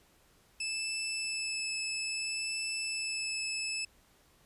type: tone with vibrato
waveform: 20% pulse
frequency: 2623 Hz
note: E7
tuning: 9 cents flat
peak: -28 dBFS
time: 0.6-3.85 s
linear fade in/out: 5 ms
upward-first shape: sine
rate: 0.6 Hz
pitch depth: 9 cents each way
effects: pink hiss -65 dBFS RMS until 4.45 s + resampled to 32000 Hz